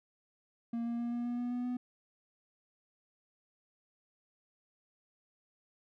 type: tone with pitch steps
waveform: triangle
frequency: 233.1 / 235.1 / 237.2 / 239.2 / 241.3 / 243.4 / 245.5 / 247.7 Hz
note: A#3 / A#3 / A#3 / A#3 / B3 / B3 / B3 / B3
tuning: 0 / +15 / +30 / +45 / -40 / -25 / -10 / +5 cents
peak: -31 dBFS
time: 0.73-1.77 s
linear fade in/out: 5 ms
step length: 130 ms
effects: none